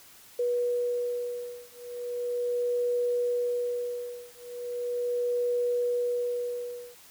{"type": "beating tone pair", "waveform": "sine", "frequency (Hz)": [485.8, 486.18], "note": ["B4", "B4"], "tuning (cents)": [-29, -27], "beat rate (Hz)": 0.38, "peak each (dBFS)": -30, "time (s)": [0.39, 6.95], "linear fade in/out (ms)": 5, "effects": ["white hiss -53 dBFS RMS until 7.1 s"]}